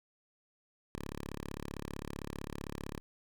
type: tone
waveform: 5% pulse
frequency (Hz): 35.52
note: C#1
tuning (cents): +43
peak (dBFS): -29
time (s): 0.95-3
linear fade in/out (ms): 0
effects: none